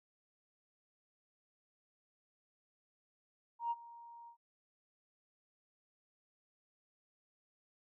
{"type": "tone with ADSR envelope", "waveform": "sine", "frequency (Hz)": 937, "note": "A#5", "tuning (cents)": 9, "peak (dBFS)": -31, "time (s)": [3.59, 4.37], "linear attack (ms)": 120, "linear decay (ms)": 36, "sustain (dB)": -20, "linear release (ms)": 92, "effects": ["tanh soft clip ceiling -27 dBFS"]}